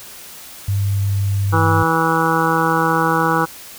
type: tone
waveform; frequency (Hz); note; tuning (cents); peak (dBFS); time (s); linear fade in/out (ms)
sine; 99.6; G2; +28; -15; 0.68-1.83; 5
type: harmonic tone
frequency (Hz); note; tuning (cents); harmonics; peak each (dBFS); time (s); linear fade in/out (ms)
163; E3; -19; 1 / 2 / 3 / 5 / 6 / 7 / 8 / 9; -22 / -22 / -22 / -22 / -22 / -22 / -22 / -22; 1.52-3.46; 20
effects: white hiss -37 dBFS RMS until 3.78 s